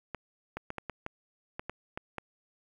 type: clicks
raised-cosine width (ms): 0.5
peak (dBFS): -21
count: 10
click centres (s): 0.147 / 0.57 / 0.704 / 0.783 / 0.897 / 1.064 / 1.595 / 1.696 / 1.975 / 2.183
effects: 9-bit